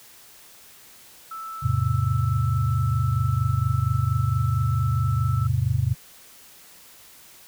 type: tone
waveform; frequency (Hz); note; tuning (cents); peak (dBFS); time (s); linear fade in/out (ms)
sine; 1318.5; E6; 0; -32; 1.31-5.47; 5
type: chord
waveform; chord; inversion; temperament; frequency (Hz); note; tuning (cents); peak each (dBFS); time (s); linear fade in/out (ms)
sine; E augmented; none; equal with one note detuned; 82.41 / 106.38 / 130.81; E2 / G#2 / B#2; 0 / +42 / 0; -27 / -23 / -23; 1.62-5.95; 20
effects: white hiss -49 dBFS RMS until 7.47 s